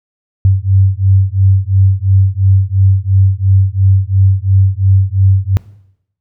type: beating tone pair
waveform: sine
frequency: 95 / 97.9 Hz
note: F#2 / G2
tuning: +46 / -2 cents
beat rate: 2.9 Hz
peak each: -10 dBFS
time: 0.45-5.57 s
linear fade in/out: 0 ms
effects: noise-tail reverb RT60 0.8 s tail -20 dB re dry